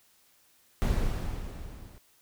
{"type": "noise with level ramp", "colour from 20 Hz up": "brown", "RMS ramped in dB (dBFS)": [-24, -48], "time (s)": [0.82, 1.98], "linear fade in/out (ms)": 0, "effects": ["white hiss -64 dBFS RMS until 2.21 s"]}